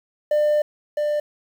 triangle tone pair in turn, 598 / 594.6 Hz, D5 / D5, +31 / +21 cents, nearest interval unison, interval 10 cents, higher first, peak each -13 / -17 dBFS, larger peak first, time 0.31-0.62 / 0.97-1.2 s, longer first, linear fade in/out 5 ms, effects tanh soft clip ceiling -10 dBFS + 8-bit

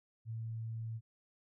sine tone, 112.9 Hz, A2, 45 cents sharp, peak -38 dBFS, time 0.25-1.01 s, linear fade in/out 50 ms, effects none

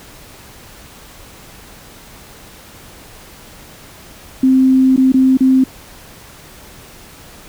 sine tone with dropouts, 261.6 Hz, C4, in tune, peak -7 dBFS, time 4.43-5.64 s, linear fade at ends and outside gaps 5 ms, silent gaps 4.963-4.976 / 5.121-5.141 / 5.372-5.406 s, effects pink hiss -39 dBFS RMS until 7.48 s

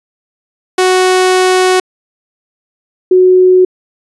sawtooth / sine tone pair in turn, 370 / 368.4 Hz, F#4 / F#4, 0 / -7 cents, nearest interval unison, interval 7 cents, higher first, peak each -3 dBFS, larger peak neither, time 0.78-1.8 / 3.11-3.65 s, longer first, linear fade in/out 5 ms, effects resampled to 24000 Hz

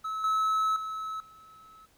triangle tone with level steps, 1296 Hz, E6, 30 cents flat, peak -29 / -22 / -31 / -49 dBFS, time 0.04-1.86 s, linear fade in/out 10 ms, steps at 0.24 / 0.76 / 1.2 s, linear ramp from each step 2 ms, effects pink hiss -64 dBFS RMS until 1.97 s

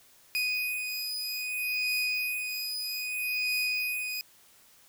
30% pulse beating tone pair, 2489 / 2489.62 Hz, D#7 / D#7, 0 / 0 cents, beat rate 0.62 Hz, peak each -30 dBFS, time 0.35-4.21 s, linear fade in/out 0 ms, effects white hiss -59 dBFS RMS until 4.88 s

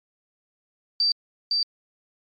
sine tone with echo, 4658 Hz, D8, 15 cents flat, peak -18 dBFS, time 1-1.12 s, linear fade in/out 2 ms, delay 510 ms, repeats 1, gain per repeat -2 dB, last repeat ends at 1.63 s, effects MP3 48 kbps

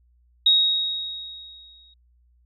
sine tone with exponential decay, 3774 Hz, A#7, 21 cents sharp, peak -12 dBFS, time 0.46-1.94 s, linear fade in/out 5 ms, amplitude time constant 320 ms, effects added 60 Hz sine -57 dBFS peak until 2.45 s

